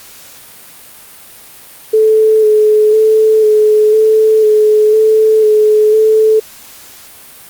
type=tone with vibrato; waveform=sine; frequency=431.7 Hz; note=A4; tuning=33 cents flat; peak=-5 dBFS; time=1.93-6.4 s; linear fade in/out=10 ms; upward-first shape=square; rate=1 Hz; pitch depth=18 cents each way; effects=white hiss -36 dBFS RMS until 7.49 s + Opus 48 kbps